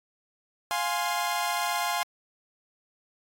sawtooth chord, F minor, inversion none, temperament equal with one note detuned, 702.9 / 830.6 / 1046.5 Hz, F5 / Ab5 / C6, +11 / 0 / 0 cents, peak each -27 dBFS, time 0.71-2.03 s, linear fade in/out 0 ms, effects AAC 48 kbps

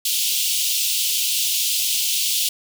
pink high-pass noise, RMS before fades -21 dBFS, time 0.05-2.49 s, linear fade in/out 5 ms, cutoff 2800 Hz, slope 48 dB/octave, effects none

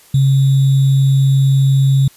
sine tone with sample-and-hold, 135.7 Hz, C#3, 36 cents flat, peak -8 dBFS, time 0.14-2.08 s, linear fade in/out 5 ms, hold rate 3675 Hz, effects white hiss -46 dBFS RMS until 2.16 s + resampled to 32000 Hz

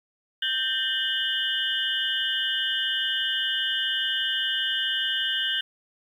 sine tone cluster, 1565 / 1813 / 2919 / 3144 / 3498 Hz, G6 / A#6 / F#7 / G7 / A7, -3 / -49 / -24 / +4 / -11 cents, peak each -30 / -35 / -28 / -29 / -32 dBFS, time 0.42-5.61 s, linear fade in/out 5 ms, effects 9-bit

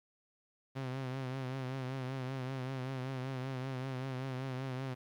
sawtooth tone with vibrato, 130.81 Hz, C3, in tune, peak -33 dBFS, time 0.75-4.95 s, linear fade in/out 20 ms, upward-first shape triangle, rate 5.2 Hz, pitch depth 68 cents each way, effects low-pass 4000 Hz 12 dB/octave + 11-bit

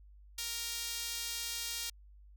sawtooth tone with high-pass filter, 466.2 Hz, A#4, in tune, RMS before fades -39 dBFS, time 0.38-1.9 s, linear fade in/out 5 ms, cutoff 3900 Hz, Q 0.94, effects added 50 Hz sine -54 dBFS peak until 2.36 s

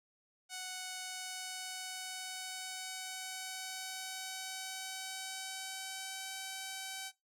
5% pulse tone with pitch glide, 741 to 766.2 Hz, F#5 to G5, +2 to -40 cents, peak -29 dBFS, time 0.49-7.12 s, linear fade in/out 50 ms, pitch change +58 cents, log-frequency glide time 0.99-6.33 s, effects noise-tail reverb RT60 0.2 s tail -20 dB re dry

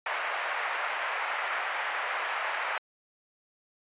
white band-pass noise, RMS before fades -32 dBFS, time 0.06-2.78 s, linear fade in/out 2 ms, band 620 to 2200 Hz, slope 24 dB/octave, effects resampled to 8000 Hz

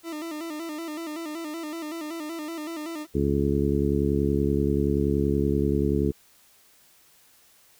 40% pulse tone with vibrato, 317.5 Hz, D#4, 35 cents sharp, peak -31 dBFS, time 0.03-3.07 s, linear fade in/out 50 ms, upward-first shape square, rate 5.3 Hz, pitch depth 82 cents each way
harmonic tone, 70.5 Hz, C#2, 30 cents sharp, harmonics 1 / 2 / 3 / 4 / 5 / 6, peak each -28 / -28 / -28 / -28 / -28 / -28 dBFS, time 3.14-6.12 s, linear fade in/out 20 ms
effects white hiss -58 dBFS RMS until 7.79 s

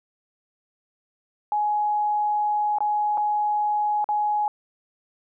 sine tone with dropouts, 838 Hz, G#5, 15 cents sharp, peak -20 dBFS, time 1.52-4.48 s, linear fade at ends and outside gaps 1 ms, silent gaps 2.785-2.805 / 3.174-3.178 / 4.043-4.089 s, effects none

